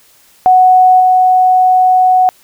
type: tone with level steps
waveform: sine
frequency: 740 Hz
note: F#5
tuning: in tune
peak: -3 / -5 dBFS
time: 0.46-2.29 s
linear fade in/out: 0 ms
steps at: 1 s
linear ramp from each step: 2 ms
effects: white hiss -47 dBFS RMS until 2.43 s